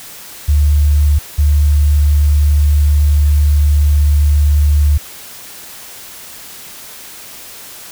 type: tone pair in turn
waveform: sine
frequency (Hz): 73.5 / 73.5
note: D2 / D2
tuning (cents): +2 / +2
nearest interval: unison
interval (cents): 0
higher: neither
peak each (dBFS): -7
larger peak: neither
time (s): 0.48-1.19 / 1.38-4.98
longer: second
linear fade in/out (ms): 10
effects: white hiss -33 dBFS RMS until 7.91 s